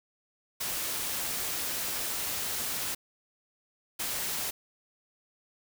white noise bursts at uneven times, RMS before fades -33 dBFS, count 2, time 0.6-2.95 / 3.99-4.51 s, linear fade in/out 10 ms, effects none

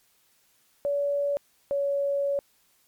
sine tone pair in turn, 570 / 562.5 Hz, C#5 / C#5, +48 / +25 cents, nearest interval unison, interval 23 cents, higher first, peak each -23 dBFS, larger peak neither, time 0.85-1.37 / 1.71-2.39 s, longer second, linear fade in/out 0 ms, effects white hiss -65 dBFS RMS until 2.87 s + MP3 96 kbps

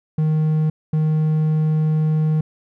triangle tone pair in turn, 155.56 / 155.56 Hz, D#3 / D#3, 0 / 0 cents, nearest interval unison, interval 0 cents, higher neither, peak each -13 dBFS, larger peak neither, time 0.18-0.7 / 0.93-2.41 s, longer second, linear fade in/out 5 ms, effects none

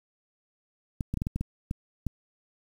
clicks, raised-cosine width 5 ms, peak -17 dBFS, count 9, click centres 1.008 / 1.14 / 1.173 / 1.219 / 1.269 / 1.36 / 1.41 / 1.711 / 2.067 s, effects 8-bit

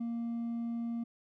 sine tone with hard clipping, 233.1 Hz, A#3, in tune, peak -34 dBFS, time 0-1.04 s, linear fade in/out 10 ms, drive 2 dB, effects none

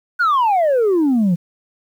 sine exponential sweep, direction down, 1500 to 164.81 Hz, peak -10 dBFS, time 0.19-1.36 s, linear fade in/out 20 ms, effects tanh soft clip ceiling -11 dBFS + 8-bit

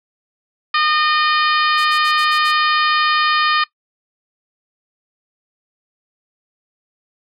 harmonic tone, 611 Hz, D#5, 32 cents flat, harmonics 2 / 3 / 4 / 5 / 6 / 7 / 8, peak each -16 / -20 / -22 / -24 / -26 / -27 / -28 dBFS, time 0.74-3.64 s, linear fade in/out 5 ms
blue noise bursts, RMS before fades -30 dBFS, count 6, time 1.77-2.523 s, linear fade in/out 20 ms, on 83 ms, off 51 ms
effects noise-tail reverb RT60 0.1 s tail -19 dB re dry + low-pass 9000 Hz 12 dB/octave

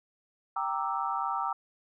sine chord, E half-diminished seventh, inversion first, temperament equal, 784 / 932.3 / 1174.7 / 1318.5 Hz, G5 / Bb5 / D6 / E6, 0 / 0 / 0 / 0 cents, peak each -34 dBFS, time 0.56-1.53 s, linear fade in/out 5 ms, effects none

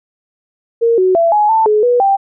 sine tone with pitch steps, 463.6 / 372 / 671 / 839 / 888 / 424.5 / 487.5 / 786 Hz, A#4 / F#4 / E5 / G#5 / A5 / G#4 / B4 / G5, -10 / +9 / +31 / +17 / +16 / +38 / -23 / +4 cents, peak -8 dBFS, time 0.81-2.17 s, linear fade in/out 20 ms, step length 170 ms, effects none

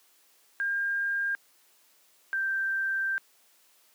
sine tone pair in turn, 1606 / 1569.3 Hz, G6 / G6, +41 / +1 cents, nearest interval unison, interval 40 cents, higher first, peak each -26 dBFS, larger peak neither, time 0.6-1.35 / 2.33-3.18 s, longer second, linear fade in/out 0 ms, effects white hiss -63 dBFS RMS until 3.94 s + high-pass 300 Hz 12 dB/octave

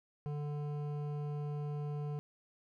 sine tone with hard clipping, 147 Hz, D3, 2 cents sharp, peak -38 dBFS, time 0.26-2.19 s, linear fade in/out 0 ms, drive 12 dB, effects none

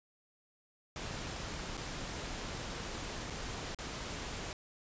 pink noise with dropouts, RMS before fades -41 dBFS, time 0.96-4.53 s, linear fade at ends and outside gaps 1 ms, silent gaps 1.77-1.776 / 3.3-3.305 / 3.747-3.787 s, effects resampled to 16000 Hz

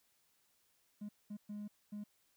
triangle tone bursts at uneven times, 207.7 Hz, G#3, in tune, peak -39 dBFS, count 4, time 1.01-1.09 / 1.3-1.37 / 1.49-1.68 / 1.92-2.04 s, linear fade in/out 10 ms, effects tanh soft clip ceiling -37 dBFS + white hiss -75 dBFS RMS until 2.36 s

